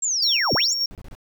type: linear two-way sweep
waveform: sine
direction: down then up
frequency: 7640 to 58.27 to 7640 Hz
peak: -20 dBFS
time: 0.02-0.74 s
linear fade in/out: 10 ms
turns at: 0.54 s
type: tone with tremolo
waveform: triangle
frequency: 5530 Hz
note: F8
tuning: 18 cents flat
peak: -18 dBFS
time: 0.22-0.86 s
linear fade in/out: 5 ms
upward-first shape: square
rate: 3.4 Hz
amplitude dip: 35%
type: noise bursts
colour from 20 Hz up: brown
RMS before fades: -38 dBFS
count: 4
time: 0.91-1.151 s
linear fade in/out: 0 ms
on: 40 ms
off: 27 ms
effects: none